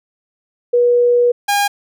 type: tone pair in turn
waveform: sine / sawtooth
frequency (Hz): 484.1 / 811.6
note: B4 / G#5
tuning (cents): -35 / -40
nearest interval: major sixth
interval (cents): 895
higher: second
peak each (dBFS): -9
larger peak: neither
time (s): 0.73-1.32 / 1.48-1.68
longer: first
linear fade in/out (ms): 10
effects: none